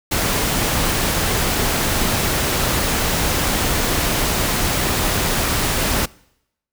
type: noise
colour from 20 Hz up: pink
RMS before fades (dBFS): -19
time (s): 0.11-6.06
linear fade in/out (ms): 10
effects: noise-tail reverb RT60 0.8 s tail -24 dB re dry

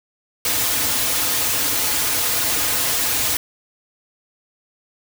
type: noise with comb filter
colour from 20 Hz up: white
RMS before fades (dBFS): -20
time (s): 0.45-3.37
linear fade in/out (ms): 2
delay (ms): 5.2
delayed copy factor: -0.9
effects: none

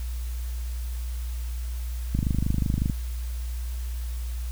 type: click train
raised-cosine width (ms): 5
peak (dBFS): -12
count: 20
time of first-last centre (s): 2.15-2.898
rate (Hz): 25.4
effects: added 60 Hz sine -28 dBFS peak until 4.51 s + white hiss -47 dBFS RMS until 4.51 s

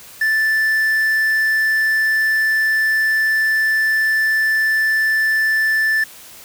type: tone with quantisation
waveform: triangle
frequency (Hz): 1760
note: A6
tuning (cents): 0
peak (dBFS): -12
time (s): 0.21-6.04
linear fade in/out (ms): 5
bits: 6
effects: white hiss -40 dBFS RMS until 6.44 s

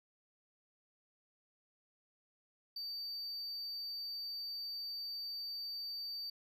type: tone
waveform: triangle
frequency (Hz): 4614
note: D8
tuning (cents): -31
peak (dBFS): -39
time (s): 2.76-6.3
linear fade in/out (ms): 5
effects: none

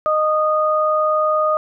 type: tone pair together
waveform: sine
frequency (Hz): 617 / 1234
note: D#5 / D#6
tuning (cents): -15 / -15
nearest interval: octave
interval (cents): 1200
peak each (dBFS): -17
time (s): 0.06-1.57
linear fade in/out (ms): 0
effects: none

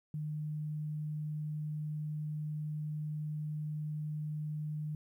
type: tone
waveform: sine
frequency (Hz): 151.8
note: D#3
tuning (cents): -42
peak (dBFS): -35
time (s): 0.14-4.95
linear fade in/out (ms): 2
effects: 12-bit

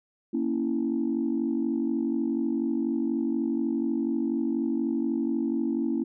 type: chord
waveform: sine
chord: A# diminished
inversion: none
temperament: equal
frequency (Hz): 233.1 / 277.2 / 329.6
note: A#3 / C#4 / E4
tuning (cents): 0 / 0 / 0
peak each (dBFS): -28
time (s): 0.33-6.04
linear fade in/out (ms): 10
effects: tanh soft clip ceiling -17 dBFS

